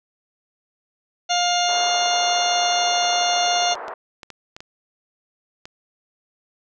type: harmonic tone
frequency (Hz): 706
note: F5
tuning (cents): +19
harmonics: 1 / 2 / 3 / 4 / 5 / 6 / 8 / 9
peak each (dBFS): -20 / -29 / -32 / -26 / -27 / -27 / -31 / -29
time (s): 1.29-3.75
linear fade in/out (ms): 20
type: band-pass noise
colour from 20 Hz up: pink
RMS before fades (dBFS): -33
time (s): 1.68-3.94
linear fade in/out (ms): 5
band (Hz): 490 to 1400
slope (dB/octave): 24
type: clicks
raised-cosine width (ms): 0.2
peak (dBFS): -20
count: 11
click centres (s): 3.044 / 3.46 / 3.627 / 3.713 / 3.753 / 3.882 / 4.232 / 4.303 / 4.565 / 4.605 / 5.655
effects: none